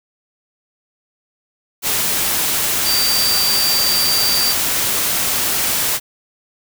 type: tone in noise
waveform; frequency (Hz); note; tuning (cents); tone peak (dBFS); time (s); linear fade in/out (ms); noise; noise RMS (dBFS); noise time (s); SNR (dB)
sine; 4665; D8; -12; -16; 2.84-4.55; 50; white; -18; 1.82-6; -1
effects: none